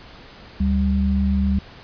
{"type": "tone pair together", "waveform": "sine", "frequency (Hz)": [73.42, 196.29], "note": ["D2", "G3"], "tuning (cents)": [0, 3], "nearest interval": "octave + perfect fourth", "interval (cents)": 1703, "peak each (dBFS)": -19, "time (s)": [0.6, 1.59], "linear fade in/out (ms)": 5, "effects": ["pink hiss -43 dBFS RMS until 1.83 s", "resampled to 11025 Hz"]}